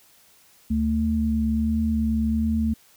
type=tone pair together; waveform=sine; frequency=74.7 / 222.7 Hz; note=D2 / A3; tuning=+30 / +21 cents; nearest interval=octave + perfect fifth; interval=1891 cents; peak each=-25 / -21 dBFS; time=0.7-2.74 s; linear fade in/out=10 ms; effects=white hiss -56 dBFS RMS until 2.96 s